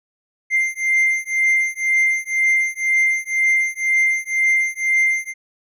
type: beating tone pair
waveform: triangle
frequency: 2093 / 2095 Hz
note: C7 / C7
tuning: 0 / +2 cents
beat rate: 2 Hz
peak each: -17 dBFS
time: 0.5-5.34 s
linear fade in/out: 50 ms
effects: resampled to 32000 Hz